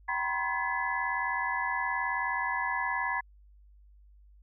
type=tone cluster; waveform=sine; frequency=770 / 966 / 1045 / 1708 / 2008 Hz; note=G5 / B5 / C6 / G#6 / B6; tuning=-31 / -39 / -2 / +48 / +28 cents; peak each=-38 / -33 / -36 / -33 / -36 dBFS; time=0.08-3.21 s; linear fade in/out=10 ms; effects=added 50 Hz sine -54 dBFS peak until 4.42 s

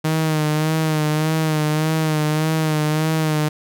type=tone with vibrato; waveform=sawtooth; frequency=155.5 Hz; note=D#3; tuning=1 cent flat; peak=-13 dBFS; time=0.04-3.49 s; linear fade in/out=10 ms; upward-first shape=sine; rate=1.7 Hz; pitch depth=41 cents each way; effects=none

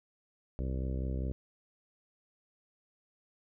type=harmonic tone; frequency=65 Hz; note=C2; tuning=11 cents flat; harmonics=1 / 2 / 3 / 4 / 5 / 6 / 7 / 8 / 9; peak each=-33 / -39 / -43 / -45 / -47 / -49 / -50 / -51 / -52 dBFS; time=0.59-1.32 s; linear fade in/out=0 ms; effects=none

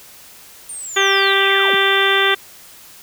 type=linear sweep; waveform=sine; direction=down; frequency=9100 to 123.47 Hz; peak=-27 dBFS; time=0.69-1.75 s; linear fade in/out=5 ms
type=harmonic tone; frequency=392 Hz; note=G4; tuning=in tune; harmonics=1 / 2 / 3 / 4 / 5 / 6 / 7 / 8 / 9; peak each=-19 / -25 / -21 / -19 / -19 / -25 / -25 / -23 / -20 dBFS; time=0.96-2.35 s; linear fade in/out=10 ms
effects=white hiss -42 dBFS RMS until 3.02 s

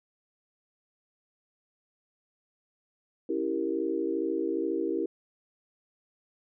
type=chord; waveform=sine; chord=C# diminished seventh; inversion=none; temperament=equal; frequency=277.2 / 329.6 / 392 / 466.2 Hz; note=C#4 / E4 / G4 / Bb4; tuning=0 / 0 / 0 / 0 cents; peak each=-36 / -30 / -32 / -34 dBFS; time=3.29-5.06 s; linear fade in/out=5 ms; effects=none

